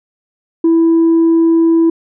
sine tone, 330 Hz, E4, 2 cents sharp, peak -5 dBFS, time 0.64-1.9 s, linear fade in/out 5 ms, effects tanh soft clip ceiling -5 dBFS

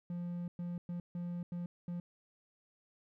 triangle tone bursts at uneven times, 174.61 Hz, F3, in tune, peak -35 dBFS, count 6, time 0.1-0.48 / 0.59-0.78 / 0.89-1 / 1.15-1.43 / 1.52-1.66 / 1.88-2 s, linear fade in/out 2 ms, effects none

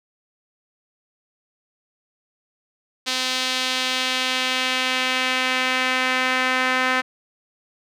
sawtooth tone with band-pass filter sweep, 256.9 Hz, C4, 32 cents flat, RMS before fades -22 dBFS, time 3.06-7.02 s, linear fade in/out 20 ms, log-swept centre 4100 to 1800 Hz, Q 1.5, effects none

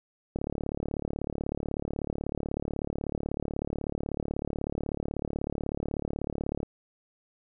click train, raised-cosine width 2 ms, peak -18 dBFS, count 228, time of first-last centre 0.36-6.631 s, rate 36.2 Hz, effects none

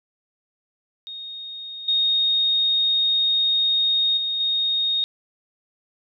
sine tone with level steps, 3716 Hz, A#7, 6 cents flat, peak -32 / -17 / -22 / -19 dBFS, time 1.07-5.04 s, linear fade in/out 0 ms, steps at 1.88 / 4.17 / 4.4 s, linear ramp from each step 5 ms, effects none

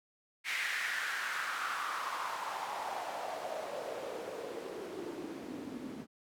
white noise with band-pass filter sweep, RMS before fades -39 dBFS, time 0.44-6.07 s, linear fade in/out 50 ms, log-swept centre 2100 to 240 Hz, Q 3.9, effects none

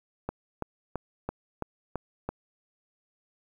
click train, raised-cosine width 1 ms, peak -17 dBFS, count 7, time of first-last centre 0.29-2.29 s, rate 3 Hz, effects 9-bit

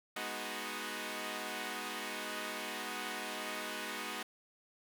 5% pulse chord, G# minor seventh, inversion none, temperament equal, 207.7 / 246.9 / 311.1 / 370 Hz, G#3 / B3 / D#4 / F#4, 0 / 0 / 0 / 0 cents, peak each -33 dBFS, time 0.16-4.23 s, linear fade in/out 5 ms, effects none

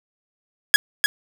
sawtooth tone with echo, 1671 Hz, G#6, 10 cents sharp, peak -5 dBFS, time 0.74-0.76 s, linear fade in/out 0 ms, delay 300 ms, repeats 1, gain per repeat -6 dB, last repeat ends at 1.06 s, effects none

